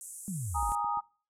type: band-pass noise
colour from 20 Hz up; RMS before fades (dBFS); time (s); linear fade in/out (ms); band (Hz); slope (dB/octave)
pink; -45; 0.01-0.75; 0; 7500 to 11000; 48
type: exponential sweep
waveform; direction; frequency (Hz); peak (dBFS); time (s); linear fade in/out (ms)
sine; down; 207.7 to 43.46; -33; 0.28-0.72; 0
type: chord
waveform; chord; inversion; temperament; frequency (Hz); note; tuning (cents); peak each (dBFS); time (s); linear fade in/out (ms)
sine; Ab suspended second; none; equal with one note detuned; 825.8 / 932.3 / 1244.5; Ab5 / Bb5 / Eb6; -10 / 0 / 0; -33; 0.54-1.01; 20
type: clicks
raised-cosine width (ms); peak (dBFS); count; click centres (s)
3; -40; 4; 0.628 / 0.692 / 0.845 / 0.973
effects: noise-tail reverb RT60 0.4 s tail -24 dB re dry